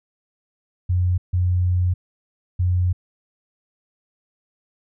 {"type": "tone bursts at uneven times", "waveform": "sine", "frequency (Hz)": 90, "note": "F#2", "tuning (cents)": -47, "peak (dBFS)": -16, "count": 3, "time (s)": [[0.89, 1.18], [1.33, 1.94], [2.59, 2.93]], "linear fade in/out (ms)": 10, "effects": []}